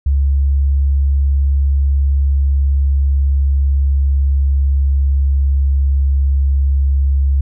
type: tone with pitch glide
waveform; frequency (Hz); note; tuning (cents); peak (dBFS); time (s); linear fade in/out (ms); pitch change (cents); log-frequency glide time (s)
sine; 69.3 to 68.66; C#2 to C#2; 0 to -16; -10; 0.06-7.41; 5; -16; 1.48-6.09
effects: none